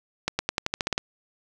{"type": "accelerating click train", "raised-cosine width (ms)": 0.2, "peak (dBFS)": -7, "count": 10, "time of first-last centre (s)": [0.28, 0.979], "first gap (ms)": 110, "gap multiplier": 0.91, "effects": []}